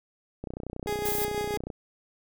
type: click train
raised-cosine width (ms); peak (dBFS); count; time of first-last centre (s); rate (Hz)
2; -22; 40; 0.44-1.702; 30.9
type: tone with tremolo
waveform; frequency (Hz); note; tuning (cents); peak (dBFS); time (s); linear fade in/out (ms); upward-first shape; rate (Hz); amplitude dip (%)
30% pulse; 415.3; G#4; 0; -25; 0.87-1.57; 2; sine; 6.2; 35
type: noise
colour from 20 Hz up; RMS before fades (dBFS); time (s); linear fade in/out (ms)
violet; -31; 1.05-1.25; 5
effects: none